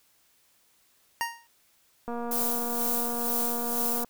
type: tone with exponential decay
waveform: 25% pulse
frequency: 932.3 Hz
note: A#5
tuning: in tune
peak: -20 dBFS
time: 1.21-1.47 s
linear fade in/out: 0 ms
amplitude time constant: 56 ms
type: click train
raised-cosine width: 1 ms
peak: -22 dBFS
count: 467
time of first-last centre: 2.08-4.046 s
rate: 237 Hz
type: noise with tremolo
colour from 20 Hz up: violet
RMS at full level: -28 dBFS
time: 2.31-4.04 s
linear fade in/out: 5 ms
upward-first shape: sine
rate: 2.1 Hz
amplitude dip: 50%
effects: white hiss -65 dBFS RMS until 4.09 s

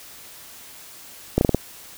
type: slowing click train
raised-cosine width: 2 ms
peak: -3 dBFS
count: 5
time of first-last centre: 1.38-1.546 s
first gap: 31 ms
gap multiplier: 1.2
effects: white hiss -43 dBFS RMS until 1.97 s

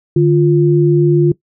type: tone pair together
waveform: sine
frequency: 148.74 / 348.5 Hz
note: D3 / F4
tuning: +22 / -4 cents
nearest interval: octave + minor third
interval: 1474 cents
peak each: -10 dBFS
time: 0.16-1.32 s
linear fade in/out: 5 ms
effects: noise-tail reverb RT60 0.1 s tail -19 dB re dry

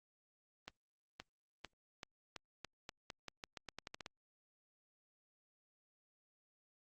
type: accelerating click train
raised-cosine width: 0.2 ms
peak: -28 dBFS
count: 17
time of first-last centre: 0.68-4.062 s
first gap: 520 ms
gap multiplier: 0.86
effects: Opus 32 kbps

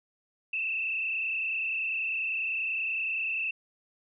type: tone with frequency modulation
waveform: sine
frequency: 2637 Hz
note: E7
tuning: in tune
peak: -28 dBFS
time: 0.53-3.51 s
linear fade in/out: 5 ms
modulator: 30.3 Hz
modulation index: 2.8
effects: none

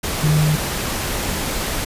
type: tone in noise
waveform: sine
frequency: 152.2 Hz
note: D#3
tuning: 38 cents flat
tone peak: -13 dBFS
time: 0.23-0.56 s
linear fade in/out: 10 ms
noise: pink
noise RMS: -23 dBFS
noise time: 0.03-1.85 s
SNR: +7 dB
effects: resampled to 32000 Hz

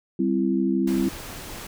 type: chord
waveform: sine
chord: C major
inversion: second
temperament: equal with one note detuned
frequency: 196 / 261.6 / 334.6 Hz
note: G3 / C4 / E4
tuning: 0 / 0 / +26 cents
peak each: -24 dBFS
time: 0.19-1.09 s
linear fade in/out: 5 ms
type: noise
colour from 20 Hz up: pink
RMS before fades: -37 dBFS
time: 0.87-1.67 s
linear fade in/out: 5 ms
effects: none

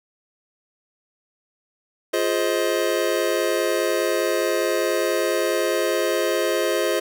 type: chord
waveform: square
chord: F minor seventh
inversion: none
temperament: just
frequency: 349.2 / 419.1 / 523.8 / 628.6 Hz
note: F4 / Ab4 / C5 / Eb5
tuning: 0 / +16 / +2 / +18 cents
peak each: -26 dBFS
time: 2.13-7 s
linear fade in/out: 10 ms
effects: none

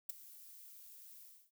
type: noise with ADSR envelope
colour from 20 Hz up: violet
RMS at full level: -36 dBFS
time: 0.09-1.51 s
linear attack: 8 ms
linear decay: 10 ms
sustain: -20 dB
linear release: 290 ms
effects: none

